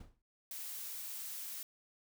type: noise with exponential decay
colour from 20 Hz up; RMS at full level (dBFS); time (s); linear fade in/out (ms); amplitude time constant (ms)
brown; -45; 0-0.22; 5; 47
type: noise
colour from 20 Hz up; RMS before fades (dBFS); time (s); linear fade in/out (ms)
blue; -44; 0.51-1.63; 2
effects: none